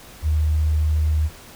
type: tone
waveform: sine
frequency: 77 Hz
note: D#2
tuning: 17 cents flat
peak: -16 dBFS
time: 0.22-1.3 s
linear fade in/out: 50 ms
effects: pink hiss -43 dBFS RMS until 1.55 s